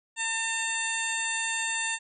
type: harmonic tone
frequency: 902 Hz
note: A5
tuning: 43 cents sharp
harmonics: 1 / 2 / 3 / 4 / 5 / 7 / 8 / 9 / 10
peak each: -37 / -32 / -33 / -37 / -45 / -45 / -35 / -37 / -48 dBFS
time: 0.16-1.99 s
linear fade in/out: 50 ms
effects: none